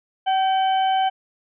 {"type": "harmonic tone with a mistuned harmonic", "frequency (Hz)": 763, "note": "G5", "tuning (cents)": -47, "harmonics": [1, 2, 3, 4], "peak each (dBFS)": [-17, -32, -38, -30], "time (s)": [0.26, 1.1], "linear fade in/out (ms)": 20, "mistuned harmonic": 2, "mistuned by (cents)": 46, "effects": []}